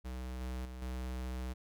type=tone with level steps; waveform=square; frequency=63.2 Hz; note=B1; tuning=41 cents sharp; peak=-40 / -38 / -44 / -38 dBFS; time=0.04-1.54 s; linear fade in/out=20 ms; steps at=0.41 / 0.65 / 0.82 s; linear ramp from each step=2 ms; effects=none